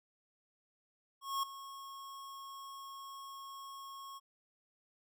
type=tone with ADSR envelope; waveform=square; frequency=1093 Hz; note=C#6; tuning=25 cents flat; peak=-32 dBFS; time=1.21-4.2 s; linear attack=220 ms; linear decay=6 ms; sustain=-15 dB; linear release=30 ms; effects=none